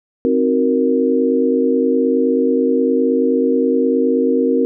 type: chord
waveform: sine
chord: C half-diminished seventh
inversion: none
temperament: equal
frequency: 261.6 / 311.1 / 370 / 466.2 Hz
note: C4 / Eb4 / Gb4 / Bb4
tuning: 0 / 0 / 0 / 0 cents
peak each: -16 / -22 / -20 / -16 dBFS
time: 0.25-4.65 s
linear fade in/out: 0 ms
effects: none